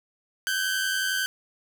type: tone pair together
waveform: sawtooth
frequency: 1529 / 1619.9 Hz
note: G6 / G#6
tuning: -44 / -44 cents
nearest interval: minor second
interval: 100 cents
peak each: -22 / -27 dBFS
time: 0.47-1.26 s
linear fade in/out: 0 ms
effects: none